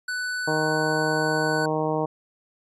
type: tone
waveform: square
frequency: 1492 Hz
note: F#6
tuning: 14 cents sharp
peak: -27 dBFS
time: 0.08-1.66 s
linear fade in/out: 5 ms
type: harmonic tone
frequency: 155.56 Hz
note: D#3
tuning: in tune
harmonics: 1 / 2 / 3 / 4 / 5 / 6 / 7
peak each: -30 / -29 / -27 / -29 / -31 / -31 / -36 dBFS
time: 0.47-2.06 s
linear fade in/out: 10 ms
effects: resampled to 22050 Hz